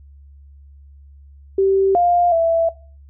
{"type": "tone with pitch steps", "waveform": "sine", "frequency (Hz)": [387.8, 702, 663], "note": ["G4", "F5", "E5"], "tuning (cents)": [-19, 9, 10], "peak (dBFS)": -12, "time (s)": [1.58, 2.69], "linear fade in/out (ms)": 5, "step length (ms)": 370, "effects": ["noise-tail reverb RT60 0.4 s tail -21 dB re dry", "added 70 Hz sine -41 dBFS peak until 3.09 s"]}